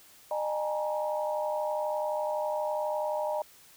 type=tone cluster; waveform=sine; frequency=608 / 814 / 866 / 945 Hz; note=D#5 / G#5 / A5 / A#5; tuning=-40 / -35 / -28 / +23 cents; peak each=-30 / -37 / -39 / -35 dBFS; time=0.31-3.42 s; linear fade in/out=2 ms; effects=white hiss -56 dBFS RMS until 3.76 s